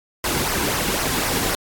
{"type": "noise with flanger", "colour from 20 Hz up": "pink", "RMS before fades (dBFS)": -22, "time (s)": [0.24, 1.55], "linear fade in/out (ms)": 2, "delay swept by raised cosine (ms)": [0.26, 1.66], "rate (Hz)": 3.9, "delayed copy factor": -0.5, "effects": ["AAC 64 kbps"]}